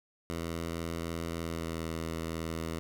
10% pulse tone with pitch glide, 83.3 to 81.73 Hz, E2 to E2, +19 to -14 cents, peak -26 dBFS, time 0.3-2.79 s, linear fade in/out 0 ms, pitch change -33 cents, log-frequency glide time 1.37-1.82 s, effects none

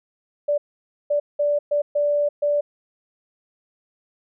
sine tone bursts at uneven times, 584 Hz, D5, 10 cents flat, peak -17 dBFS, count 6, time 0.48-0.58 / 1.1-1.2 / 1.39-1.59 / 1.71-1.82 / 1.95-2.29 / 2.42-2.61 s, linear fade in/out 10 ms, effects none

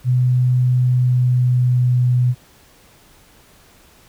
sine tone with pitch glide, 125.7 to 124.26 Hz, B2 to B2, +31 to +11 cents, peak -12 dBFS, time 0.04-2.35 s, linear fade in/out 50 ms, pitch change -20 cents, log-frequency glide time 0.73-2.04 s, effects pink hiss -50 dBFS RMS until 4.08 s

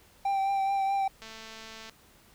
triangle tone with vibrato, 784 Hz, G5, in tune, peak -23 dBFS, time 0.25-1.08 s, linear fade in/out 5 ms, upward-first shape triangle, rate 4.7 Hz, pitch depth 25 cents each way
click train, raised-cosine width 0.2 ms, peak -28 dBFS, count 151, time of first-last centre 1.22-1.896 s, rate 222 Hz
effects pink hiss -59 dBFS RMS until 2.34 s

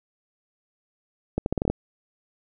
accelerating click train, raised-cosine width 2 ms, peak -10 dBFS, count 8, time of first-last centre 1.38-1.7 s, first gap 81 ms, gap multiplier 0.8, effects none

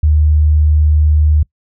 sine tone, 76 Hz, D#2, 40 cents flat, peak -7 dBFS, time 0.03-1.43 s, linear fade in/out 5 ms, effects noise-tail reverb RT60 0.1 s tail -24 dB re dry

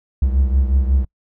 triangle beating tone pair, 65.3 / 70.8 Hz, C2 / C#2, -3 / +37 cents, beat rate 5.5 Hz, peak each -12 / -18 dBFS, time 0.22-1.05 s, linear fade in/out 5 ms, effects noise-tail reverb RT60 0.1 s tail -26 dB re dry

